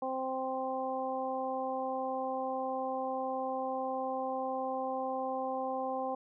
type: harmonic tone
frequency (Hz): 261.6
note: C4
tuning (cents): 0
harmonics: 1 / 2 / 3 / 4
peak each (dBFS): -41 / -36 / -36 / -41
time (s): 0.02-6.15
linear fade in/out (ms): 5
effects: none